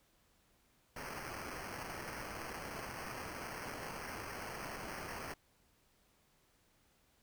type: noise with sample-and-hold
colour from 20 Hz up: white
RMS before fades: -45 dBFS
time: 0.96-5.34 s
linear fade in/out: 5 ms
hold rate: 3675 Hz
effects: pink hiss -72 dBFS RMS until 7.22 s